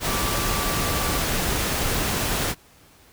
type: tone in noise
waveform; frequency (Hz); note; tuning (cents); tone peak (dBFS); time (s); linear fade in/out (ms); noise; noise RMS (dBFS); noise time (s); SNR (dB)
sine; 1163; D6; -17; -31; 0.05-1.23; 50; pink; -24; 0-2.55; -10
effects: pink hiss -53 dBFS RMS until 3.12 s